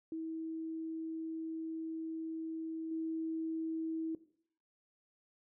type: tone with level steps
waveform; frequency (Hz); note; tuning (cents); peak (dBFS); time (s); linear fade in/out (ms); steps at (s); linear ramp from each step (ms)
sine; 322.7; E4; -37; -37 / -34; 0.12-4.15; 2; 2.91; 5
effects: noise-tail reverb RT60 0.6 s tail -17 dB re dry